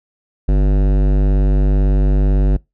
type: tone with hard clipping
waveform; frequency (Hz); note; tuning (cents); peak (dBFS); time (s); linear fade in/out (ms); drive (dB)
sine; 49; G1; 0; -12; 0.48-2.57; 10; 17
effects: noise-tail reverb RT60 0.2 s tail -24 dB re dry